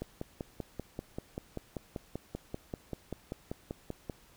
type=click train; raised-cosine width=2 ms; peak=-23 dBFS; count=22; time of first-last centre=0.02-4.098 s; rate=5.15 Hz; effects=pink hiss -61 dBFS RMS until 4.36 s